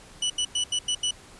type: tone bursts at uneven times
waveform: sawtooth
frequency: 2960 Hz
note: F#7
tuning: in tune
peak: -20 dBFS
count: 6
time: 0.22-0.3 / 0.38-0.45 / 0.55-0.64 / 0.72-0.79 / 0.88-0.95 / 1.03-1.11 s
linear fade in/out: 5 ms
effects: pink hiss -49 dBFS RMS until 1.39 s + resampled to 24000 Hz